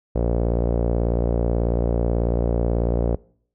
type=tone with low-pass filter; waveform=sawtooth; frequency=58.27 Hz; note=A#1; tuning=in tune; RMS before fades=-21 dBFS; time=0.15-3.16 s; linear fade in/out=10 ms; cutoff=540 Hz; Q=2.6; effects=noise-tail reverb RT60 0.6 s tail -24 dB re dry